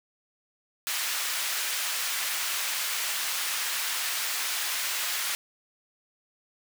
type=high-pass noise; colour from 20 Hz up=pink; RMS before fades=-30 dBFS; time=0.87-5.35 s; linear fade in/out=0 ms; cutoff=1600 Hz; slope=12 dB/octave; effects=none